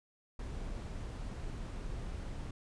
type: noise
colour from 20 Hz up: brown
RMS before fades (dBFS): -41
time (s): 0.39-2.51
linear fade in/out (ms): 5
effects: resampled to 22050 Hz